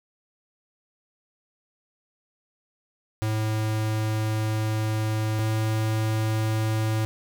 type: tone pair in turn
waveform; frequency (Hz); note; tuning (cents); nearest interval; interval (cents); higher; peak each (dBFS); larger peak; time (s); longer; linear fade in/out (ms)
square; 108.8 / 109.62; A2 / A2; -19 / -6; unison; 13; second; -24 / -23; second; 3.22-5.39 / 5.39-7.05; first; 0
effects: none